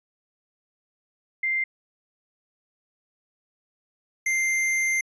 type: tone pair in turn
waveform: sine / square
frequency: 2093 / 2093 Hz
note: C7 / C7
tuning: 0 / 0 cents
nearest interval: unison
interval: 0 cents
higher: neither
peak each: -22 dBFS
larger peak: neither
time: 1.43-1.64 / 4.26-5.01 s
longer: second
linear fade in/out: 5 ms
effects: resampled to 22050 Hz